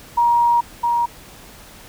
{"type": "tone pair in turn", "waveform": "sine", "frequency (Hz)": [947, 947], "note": ["A#5", "A#5"], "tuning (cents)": [27, 27], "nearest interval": "unison", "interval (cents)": 0, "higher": "neither", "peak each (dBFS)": [-12, -15], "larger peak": "first", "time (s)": [[0.17, 0.61], [0.83, 1.06]], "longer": "first", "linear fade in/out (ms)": 10, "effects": ["pink hiss -42 dBFS RMS until 1.88 s"]}